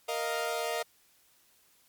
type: chord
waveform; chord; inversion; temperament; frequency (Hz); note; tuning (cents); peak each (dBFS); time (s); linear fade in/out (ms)
sawtooth; Bb suspended fourth; none; equal; 466.2 / 622.3 / 698.5; Bb4 / Eb5 / F5; 0 / 0 / 0; -31; 0.08-0.83; 10
effects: white hiss -65 dBFS RMS until 1.88 s + MP3 96 kbps